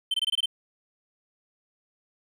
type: tone bursts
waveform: triangle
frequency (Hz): 3093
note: G7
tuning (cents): -24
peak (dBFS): -21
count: 7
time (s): 0.11-0.459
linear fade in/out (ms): 5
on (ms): 31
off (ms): 22
effects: 10-bit